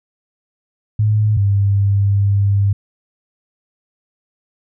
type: tone pair in turn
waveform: sine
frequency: 106.6 / 99.94 Hz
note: G#2 / G2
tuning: +46 / +34 cents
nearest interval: minor second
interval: 112 cents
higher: first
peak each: -11 dBFS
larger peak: neither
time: 0.99-1.37 / 1.37-2.73 s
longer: second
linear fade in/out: 5 ms
effects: none